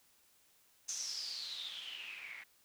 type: noise with low-pass filter sweep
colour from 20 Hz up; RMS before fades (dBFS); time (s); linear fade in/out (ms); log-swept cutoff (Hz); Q
blue; -44; 0.88-2.44; 10; 6400 to 2000; 9.7
effects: white hiss -69 dBFS RMS until 2.64 s